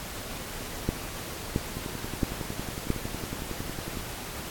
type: two click trains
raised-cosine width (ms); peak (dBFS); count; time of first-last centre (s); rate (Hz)
3; -21 / -11; 25 / 4; 1.77-3.972 / 0.89-2.903; 10.9 / 1.49
effects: pink hiss -38 dBFS RMS until 4.5 s + AAC 64 kbps